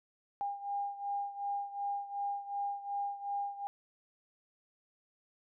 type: beating tone pair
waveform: sine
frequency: 805 / 807.7 Hz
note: G5 / G#5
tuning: +46 / -48 cents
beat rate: 2.7 Hz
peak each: -36 / -40 dBFS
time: 0.41-3.67 s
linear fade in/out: 0 ms
effects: none